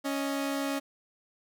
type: tone pair together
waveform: sawtooth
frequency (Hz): 277.3 / 623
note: C#4 / D#5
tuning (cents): +1 / +2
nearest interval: octave + major second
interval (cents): 1401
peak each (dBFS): -26 / -33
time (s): 0.04-0.8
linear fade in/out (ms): 20
effects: none